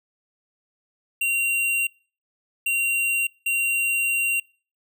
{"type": "tone bursts at uneven times", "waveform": "square", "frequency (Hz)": 2759, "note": "F7", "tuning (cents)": -22, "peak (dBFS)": -21, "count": 3, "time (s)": [[1.21, 1.87], [2.66, 3.27], [3.46, 4.4]], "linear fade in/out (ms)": 5, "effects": ["noise-tail reverb RT60 0.4 s tail -25 dB re dry"]}